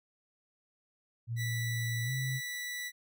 sine tone with pitch glide, 116.54 to 130.81 Hz, A#2 to C3, 0 to 0 cents, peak -32 dBFS, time 1.27-2.41 s, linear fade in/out 50 ms, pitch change +200 cents, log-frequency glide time 2.04-2.11 s
sawtooth tone, 1964 Hz, B6, 10 cents flat, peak -33 dBFS, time 1.36-2.92 s, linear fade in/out 50 ms
effects none

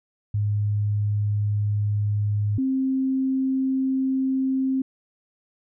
sine tone pair in turn, 103.83 / 264.4 Hz, G#2 / C4, 0 / +18 cents, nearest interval octave + major third, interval 1618 cents, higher second, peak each -20 dBFS, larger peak neither, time 0.34-2.58 / 2.58-4.82 s, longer neither, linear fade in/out 5 ms, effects none

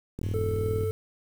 click train, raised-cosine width 3 ms, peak -22 dBFS, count 27, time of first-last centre 0.19-0.835 s, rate 40.3 Hz
sine tone with vibrato, 98 Hz, G2, in tune, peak -28 dBFS, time 0.23-0.91 s, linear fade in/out 0 ms, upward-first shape triangle, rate 2.6 Hz, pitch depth 36 cents each way
triangle tone, 440 Hz, A4, in tune, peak -26 dBFS, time 0.34-0.91 s, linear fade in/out 2 ms
effects 8-bit

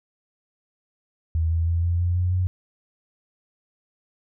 sine tone with pitch steps, 81 / 82.65 / 84.34 / 86.06 / 87.82 / 89.62 / 91.45 Hz, E2 / E2 / E2 / F2 / F2 / F2 / F#2, -30 / +5 / +40 / -25 / +10 / +45 / -20 cents, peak -19 dBFS, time 1.35-2.47 s, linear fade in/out 0 ms, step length 160 ms, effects none

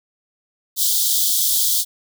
white high-pass noise, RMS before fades -18 dBFS, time 0.76-1.85 s, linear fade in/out 50 ms, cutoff 3200 Hz, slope 96 dB/octave, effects none

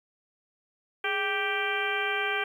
harmonic tone with a mistuned harmonic, 392 Hz, G4, in tune, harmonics 1 / 2 / 3 / 4 / 5 / 6 / 7 / 8, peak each -34 / -35 / -36 / -31 / -37 / -32 / -40 / -37 dBFS, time 1.04-2.44 s, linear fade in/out 5 ms, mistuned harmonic 1, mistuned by +100 cents, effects 10-bit

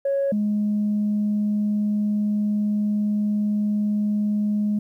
sine tone pair in turn, 553 / 208.8 Hz, C#5 / G#3, -4 / +10 cents, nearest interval octave + perfect fourth, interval 1686 cents, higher first, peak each -18 dBFS, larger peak neither, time 0.05-0.32 / 0.32-4.79 s, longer second, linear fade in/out 5 ms, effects tanh soft clip ceiling -16 dBFS + 10-bit

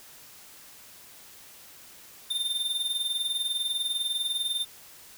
square tone with tremolo, 3609 Hz, A7, 43 cents sharp, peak -25 dBFS, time 2.3-4.65 s, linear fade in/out 10 ms, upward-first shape sine, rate 20 Hz, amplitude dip 65%, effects white hiss -50 dBFS RMS until 5.17 s

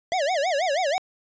square tone with vibrato, 645 Hz, E5, 38 cents flat, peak -22 dBFS, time 0.12-0.98 s, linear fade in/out 0 ms, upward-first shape sine, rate 6.2 Hz, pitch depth 280 cents each way, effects resampled to 16000 Hz

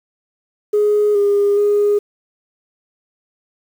sine tone with pitch steps, 417.5 / 405.7 / 412 Hz, G#4 / G#4 / G#4, +9 / -41 / -14 cents, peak -10 dBFS, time 0.73-1.99 s, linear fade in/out 10 ms, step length 420 ms, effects tanh soft clip ceiling -8 dBFS + 7-bit

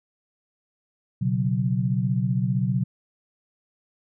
sine chord, B suspended second, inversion none, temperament just, 123.47 / 138.9 / 185.21 Hz, B2 / C#3 / F#3, 0 / +4 / +2 cents, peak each -24 / -26 / -25 dBFS, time 1.21-2.84 s, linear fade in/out 10 ms, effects none

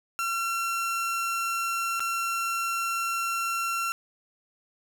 30% pulse tone with dropouts, 1361 Hz, F6, 45 cents flat, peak -24 dBFS, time 0.19-3.92 s, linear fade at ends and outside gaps 0 ms, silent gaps 1.996-2.004 s, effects none

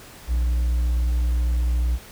triangle tone with hard clipping, 60 Hz, B1, 49 cents flat, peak -19 dBFS, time 0.27-1.99 s, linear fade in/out 50 ms, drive 5 dB, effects pink hiss -44 dBFS RMS until 2.11 s

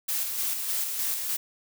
blue noise with tremolo, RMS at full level -28 dBFS, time 0.08-1.37 s, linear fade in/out 10 ms, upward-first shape square, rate 3.3 Hz, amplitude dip 35%, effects none

